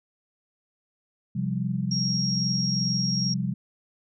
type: chord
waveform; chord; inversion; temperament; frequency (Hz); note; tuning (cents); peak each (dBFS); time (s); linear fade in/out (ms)
sine; C suspended fourth; none; equal with one note detuned; 130.81 / 174.61 / 197.02; C3 / F3 / G3; 0 / 0 / +9; -29; 1.35-3.54; 10
type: tone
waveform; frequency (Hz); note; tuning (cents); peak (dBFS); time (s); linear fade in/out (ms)
sine; 5588; F8; 0; -26; 1.91-3.34; 5
effects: none